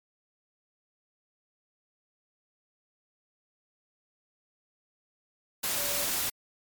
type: tone in noise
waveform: sine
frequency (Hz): 577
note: D5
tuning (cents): -31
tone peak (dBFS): -38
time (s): 5.77-6.05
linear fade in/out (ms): 10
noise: white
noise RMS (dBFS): -30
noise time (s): 5.63-6.3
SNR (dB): -11
effects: MP3 96 kbps